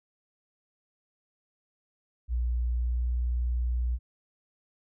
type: tone with pitch glide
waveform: sine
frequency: 60 to 60.56 Hz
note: B1 to B1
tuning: -49 to -33 cents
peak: -25 dBFS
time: 2.28-3.99 s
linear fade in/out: 50 ms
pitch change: +16 cents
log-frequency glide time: 2.71-3.02 s
effects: none